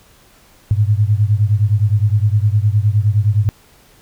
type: beating tone pair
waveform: sine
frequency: 101.3 / 111 Hz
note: G#2 / A2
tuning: -43 / +16 cents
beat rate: 9.7 Hz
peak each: -13 / -15 dBFS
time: 0.71-3.49 s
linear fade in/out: 0 ms
effects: pink hiss -49 dBFS RMS until 4.01 s